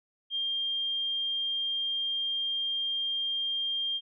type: tone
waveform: sine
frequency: 3200 Hz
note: G7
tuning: 35 cents sharp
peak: -28 dBFS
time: 0.3-4.01 s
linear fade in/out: 50 ms
effects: none